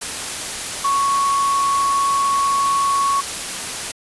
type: tone in noise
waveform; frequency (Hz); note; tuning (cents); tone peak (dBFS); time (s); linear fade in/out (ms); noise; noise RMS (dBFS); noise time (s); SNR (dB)
sine; 1108.7; C#6; 0; -15; 0.84-3.21; 10; white; -26; 0.01-3.92; +8
effects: resampled to 24000 Hz